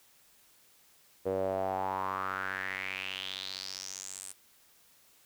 sawtooth tone with band-pass filter sweep, 95.1 Hz, F#2, 48 cents sharp, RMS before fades -36 dBFS, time 1.25-4.33 s, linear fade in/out 20 ms, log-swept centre 480 to 9100 Hz, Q 5.2, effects white hiss -63 dBFS RMS until 5.25 s

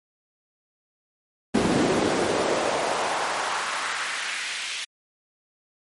brown noise with high-pass filter sweep, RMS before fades -25 dBFS, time 1.54-4.85 s, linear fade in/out 10 ms, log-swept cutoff 230 to 2800 Hz, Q 1.5, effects MP3 48 kbps

